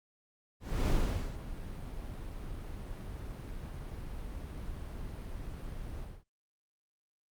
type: noise with ADSR envelope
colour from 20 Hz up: brown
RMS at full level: -27 dBFS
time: 0.6-6.24 s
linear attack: 280 ms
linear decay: 440 ms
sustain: -14 dB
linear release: 230 ms
effects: Opus 48 kbps